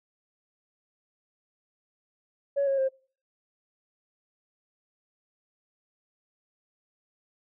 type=tone with pitch steps; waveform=sine; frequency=561 / 546 / 531.4 Hz; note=C#5 / C#5 / C5; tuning=+21 / -26 / +27 cents; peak=-21 dBFS; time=2.56-2.89 s; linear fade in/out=20 ms; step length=110 ms; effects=noise-tail reverb RT60 0.4 s tail -25 dB re dry + tanh soft clip ceiling -19 dBFS